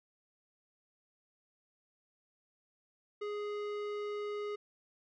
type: tone with tanh clipping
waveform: sine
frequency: 415.3 Hz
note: G#4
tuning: in tune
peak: -38 dBFS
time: 3.21-4.56 s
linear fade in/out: 10 ms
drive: 16 dB
effects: none